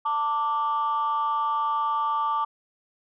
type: tone pair together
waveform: sine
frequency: 891 / 1171 Hz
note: A5 / D6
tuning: +22 / -5 cents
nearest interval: perfect fourth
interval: 473 cents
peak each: -25 / -23 dBFS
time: 0.05-2.45 s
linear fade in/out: 10 ms
effects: tanh soft clip ceiling -18 dBFS